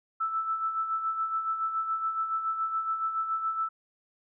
sine tone with tremolo, 1318.5 Hz, E6, in tune, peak -25 dBFS, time 0.2-3.69 s, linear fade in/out 10 ms, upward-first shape sine, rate 7.1 Hz, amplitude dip 55%, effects none

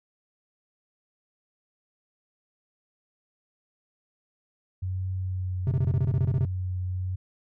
sine tone with vibrato, 92.5 Hz, F#2, in tune, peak -27 dBFS, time 4.82-7.16 s, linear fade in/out 10 ms, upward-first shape triangle, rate 0.88 Hz, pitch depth 22 cents each way
triangle tone bursts, 130.81 Hz, C3, in tune, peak -19 dBFS, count 12, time 5.67-6.451 s, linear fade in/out 2 ms, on 44 ms, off 23 ms
effects none

